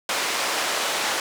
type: band-pass noise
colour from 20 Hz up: pink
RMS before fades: -25 dBFS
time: 0.09-1.2 s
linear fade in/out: 2 ms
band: 610 to 7900 Hz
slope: 12 dB/octave
effects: none